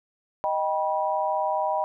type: chord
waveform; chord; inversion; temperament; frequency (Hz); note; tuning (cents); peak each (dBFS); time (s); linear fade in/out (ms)
sine; Eb augmented; none; equal with one note detuned; 622.3 / 784 / 971.9; Eb5 / G5 / B5; 0 / 0 / -28; -27; 0.44-1.84; 0
effects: none